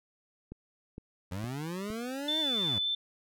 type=click train; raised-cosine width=3 ms; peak=-29 dBFS; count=4; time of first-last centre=0.52-1.902 s; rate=2.17 Hz
type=linear two-way sweep; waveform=25% pulse; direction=up then down; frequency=86.2 to 320.9 to 86.2 Hz; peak=-31 dBFS; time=1.31-2.79 s; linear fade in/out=10 ms; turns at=2.4 s
type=tone with vibrato; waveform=sine; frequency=3520 Hz; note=A7; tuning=in tune; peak=-28 dBFS; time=2.28-2.95 s; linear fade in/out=5 ms; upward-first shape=sine; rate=3.6 Hz; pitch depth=12 cents each way
effects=none